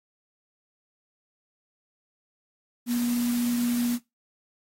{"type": "tone in noise", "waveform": "sine", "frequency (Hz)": 240.4, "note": "B3", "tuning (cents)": -46, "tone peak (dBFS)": -23, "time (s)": [2.86, 3.99], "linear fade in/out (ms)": 50, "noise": "white", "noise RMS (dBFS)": -37, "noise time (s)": [2.86, 3.99], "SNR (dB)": 11, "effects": ["noise-tail reverb RT60 0.2 s tail -19 dB re dry", "AAC 48 kbps"]}